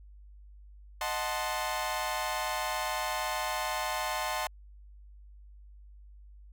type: chord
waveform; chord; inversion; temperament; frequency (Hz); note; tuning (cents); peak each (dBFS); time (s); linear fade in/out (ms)
sawtooth; D# diminished seventh; none; equal; 622.3 / 740 / 880 / 1046.5; D#5 / F#5 / A5 / C6; 0 / 0 / 0 / 0; -34 / -33 / -32 / -32; 1.01-4.47; 2
effects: added 50 Hz sine -49 dBFS peak until 6.52 s